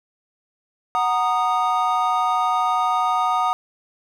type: chord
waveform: triangle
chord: D# minor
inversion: first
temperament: equal with one note detuned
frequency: 740 / 932.3 / 1235.9 Hz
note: F#5 / A#5 / D#6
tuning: 0 / 0 / -12 cents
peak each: -20 / -22 / -19 dBFS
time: 0.95-3.53 s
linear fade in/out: 0 ms
effects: none